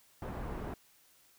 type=low-pass noise; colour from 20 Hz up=pink; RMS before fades=-40 dBFS; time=0.22-0.74 s; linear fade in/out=2 ms; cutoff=1100 Hz; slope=12 dB/octave; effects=white hiss -65 dBFS RMS until 1.38 s